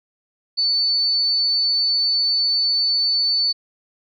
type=tone; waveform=sine; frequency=4496 Hz; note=C#8; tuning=24 cents sharp; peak=-16 dBFS; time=0.57-3.53 s; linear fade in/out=20 ms; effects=none